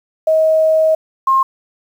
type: tone pair in turn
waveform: sine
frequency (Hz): 634 / 1066.3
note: D#5 / C6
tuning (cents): +32 / +32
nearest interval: major sixth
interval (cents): 900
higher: second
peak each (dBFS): -9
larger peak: neither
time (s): 0.27-0.95 / 1.27-1.43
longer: first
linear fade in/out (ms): 5
effects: 7-bit